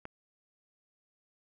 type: click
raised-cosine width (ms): 0.5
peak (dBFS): -26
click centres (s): 0.054
effects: none